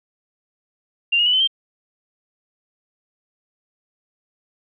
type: tone with pitch steps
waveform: sine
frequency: 2782 / 2870 / 2961 / 3055 / 3152 Hz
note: F7 / F7 / F#7 / G7 / G7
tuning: -7 / +47 / +1 / -45 / +9 cents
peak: -14 dBFS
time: 1.12-1.475 s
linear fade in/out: 10 ms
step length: 71 ms
effects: none